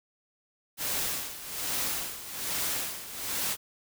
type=noise with tremolo; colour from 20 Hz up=white; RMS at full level=-30 dBFS; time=0.77-3.57 s; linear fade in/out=50 ms; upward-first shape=sine; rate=1.2 Hz; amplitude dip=75%; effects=none